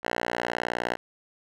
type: tone with band-pass filter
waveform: 5% pulse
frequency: 59.6 Hz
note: A#1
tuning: 39 cents sharp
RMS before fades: -30 dBFS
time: 0.03-0.97 s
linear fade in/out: 20 ms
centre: 1300 Hz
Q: 0.9
effects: none

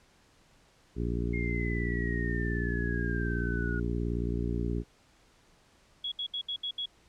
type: harmonic tone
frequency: 58.7 Hz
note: A#1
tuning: 13 cents sharp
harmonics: 1 / 2 / 3 / 4 / 5 / 6 / 7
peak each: -32 / -35 / -37 / -38 / -39 / -40 / -40 dBFS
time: 0.95-4.84 s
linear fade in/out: 50 ms
type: exponential sweep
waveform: sine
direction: down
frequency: 2138 to 1441 Hz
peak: -36 dBFS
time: 1.33-3.8 s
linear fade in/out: 10 ms
type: tone bursts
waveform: sine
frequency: 3345 Hz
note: G#7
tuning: 12 cents sharp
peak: -31 dBFS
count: 6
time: 6.04-6.858 s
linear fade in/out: 5 ms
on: 78 ms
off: 70 ms
effects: pink hiss -63 dBFS RMS until 7.08 s + low-pass 8000 Hz 12 dB/octave

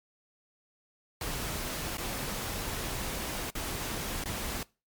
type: noise with dropouts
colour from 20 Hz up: pink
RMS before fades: -35 dBFS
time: 1.21-4.63 s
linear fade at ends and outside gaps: 2 ms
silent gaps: 1.971-1.981 / 3.503-3.552 / 4.239-4.257 s
effects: noise-tail reverb RT60 0.3 s tail -23 dB re dry + MP3 96 kbps

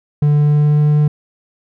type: tone with pitch glide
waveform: triangle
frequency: 147.4 to 149.2 Hz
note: D3 to D3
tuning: +7 to +28 cents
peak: -7 dBFS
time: 0.22-1.08 s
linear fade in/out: 5 ms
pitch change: +21 cents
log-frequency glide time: 0.34-0.85 s
effects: none

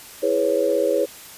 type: chord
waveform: sine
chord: C# minor seventh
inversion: first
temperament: equal with one note detuned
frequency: 329.6 / 415.3 / 497.9 / 554.4 Hz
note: E4 / G#4 / B4 / C#5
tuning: 0 / 0 / +14 / 0 cents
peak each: -26 / -23 / -22 / -21 dBFS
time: 0.22-1.06 s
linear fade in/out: 20 ms
effects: white hiss -41 dBFS RMS until 1.37 s + resampled to 32000 Hz

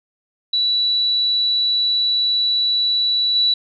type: tone with level steps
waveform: sine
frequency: 3941 Hz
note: B7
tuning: 4 cents flat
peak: -15 / -13 dBFS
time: 0.53-3.54 s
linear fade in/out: 5 ms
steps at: 3.35 s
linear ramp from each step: 10 ms
effects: none

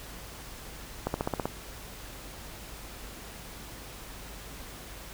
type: accelerating click train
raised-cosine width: 1 ms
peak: -14 dBFS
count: 7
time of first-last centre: 1.07-1.456 s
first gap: 71 ms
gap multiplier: 0.96
effects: added 50 Hz sine -48 dBFS peak until 5.13 s + pink hiss -45 dBFS RMS until 5.13 s

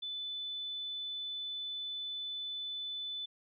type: tone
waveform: sine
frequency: 3500 Hz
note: A7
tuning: 10 cents flat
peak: -37 dBFS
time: 0.02-3.26 s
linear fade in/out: 10 ms
effects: none

